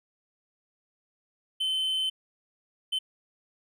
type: tone bursts at uneven times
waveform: triangle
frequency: 3066 Hz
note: G7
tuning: 39 cents flat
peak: -24 dBFS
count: 2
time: 1.6-2.1 / 2.92-2.99 s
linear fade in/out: 10 ms
effects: none